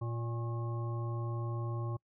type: harmonic tone with a mistuned harmonic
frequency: 116.54 Hz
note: A#2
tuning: in tune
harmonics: 1 / 3 / 5 / 7 / 9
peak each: -34 / -44 / -49 / -51 / -47 dBFS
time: 0.01-1.97 s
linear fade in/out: 10 ms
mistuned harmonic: 9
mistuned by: +60 cents
effects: noise-tail reverb RT60 0.1 s tail -26 dB re dry